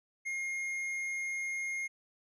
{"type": "tone with tanh clipping", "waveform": "sine", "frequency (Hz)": 2137, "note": "C7", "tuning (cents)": 36, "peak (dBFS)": -35, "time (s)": [0.25, 1.88], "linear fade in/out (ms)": 20, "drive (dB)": 8, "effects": []}